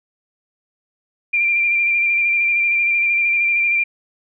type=tone with vibrato; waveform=sine; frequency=2377 Hz; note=D7; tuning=20 cents sharp; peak=-14 dBFS; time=1.33-3.84 s; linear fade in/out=10 ms; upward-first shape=square; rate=13 Hz; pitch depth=19 cents each way; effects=none